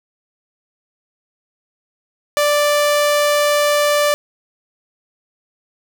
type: tone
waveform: sawtooth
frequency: 587.3 Hz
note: D5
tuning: in tune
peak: -9 dBFS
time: 2.37-4.14 s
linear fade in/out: 0 ms
effects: none